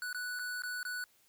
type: tone with dropouts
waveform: square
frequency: 1480 Hz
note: F#6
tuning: in tune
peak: -37 dBFS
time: 0.02-1.04 s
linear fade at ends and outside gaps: 1 ms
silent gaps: 0.129-0.146 / 0.39-0.394 / 0.621-0.635 / 0.83-0.851 s
effects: white hiss -68 dBFS RMS until 1.28 s